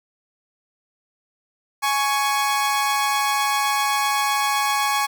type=tone pair together; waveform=sawtooth; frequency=835.2 / 1111 Hz; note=G#5 / C#6; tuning=+10 / +4 cents; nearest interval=perfect fourth; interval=494 cents; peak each=-18 dBFS; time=1.82-5.07 s; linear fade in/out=20 ms; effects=none

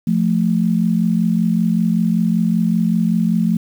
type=tone pair together; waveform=sine; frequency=174.78 / 220 Hz; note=F3 / A3; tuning=+2 / 0 cents; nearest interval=major third; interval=398 cents; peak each=-16 dBFS; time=0.07-3.57 s; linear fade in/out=5 ms; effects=7-bit

